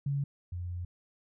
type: tone pair in turn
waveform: sine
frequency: 140.5 / 88.36 Hz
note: C#3 / F2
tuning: +24 / +21 cents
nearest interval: minor sixth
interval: 803 cents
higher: first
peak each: -28 / -34 dBFS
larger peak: first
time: 0.06-0.24 / 0.52-0.85 s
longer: second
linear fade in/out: 5 ms
effects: none